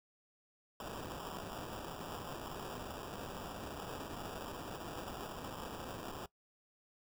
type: noise with sample-and-hold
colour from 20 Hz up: white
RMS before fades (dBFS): -45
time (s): 0.8-6.26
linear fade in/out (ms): 2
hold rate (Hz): 2100
effects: noise-tail reverb RT60 0.1 s tail -20 dB re dry